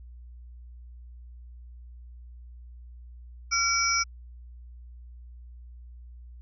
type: tone cluster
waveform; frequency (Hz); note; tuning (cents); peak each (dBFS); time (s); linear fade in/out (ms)
sine; 1371 / 2284 / 5240 / 5740; F6 / D7 / E8 / F8; -32 / -49 / -11 / +47; -28; 3.51-4.04; 20
effects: added 60 Hz sine -43 dBFS peak until 6.41 s